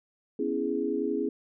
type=chord; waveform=sine; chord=C# minor seventh; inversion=third; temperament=equal; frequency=246.9 / 277.2 / 329.6 / 415.3 Hz; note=B3 / C#4 / E4 / G#4; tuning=0 / 0 / 0 / 0 cents; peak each=-34 / -32 / -32 / -30 dBFS; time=0.39-1.29 s; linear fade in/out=5 ms; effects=none